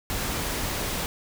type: noise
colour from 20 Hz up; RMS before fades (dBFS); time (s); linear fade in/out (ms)
pink; -29; 0.1-1.06; 0
effects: none